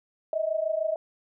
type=tone pair together; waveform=sine; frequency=620 / 646.6 Hz; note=D#5 / E5; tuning=-6 / -34 cents; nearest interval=minor second; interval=72 cents; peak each=-28 / -27 dBFS; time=0.33-0.96 s; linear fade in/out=2 ms; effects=none